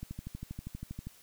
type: click train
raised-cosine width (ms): 5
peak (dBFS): -27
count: 14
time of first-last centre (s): 0.03-1.07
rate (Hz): 12.5
effects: white hiss -59 dBFS RMS until 1.22 s